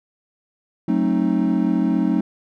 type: chord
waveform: triangle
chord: F# diminished seventh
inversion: none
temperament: equal with one note detuned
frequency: 185 / 220 / 266.8 / 311.1 Hz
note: F#3 / A3 / C4 / Eb4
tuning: 0 / 0 / +34 / 0 cents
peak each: -20 dBFS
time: 0.88-2.21 s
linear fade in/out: 5 ms
effects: none